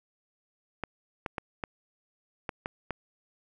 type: clicks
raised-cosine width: 0.5 ms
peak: -17 dBFS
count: 7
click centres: 0.837 / 1.262 / 1.382 / 1.638 / 2.492 / 2.659 / 2.907 s
effects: none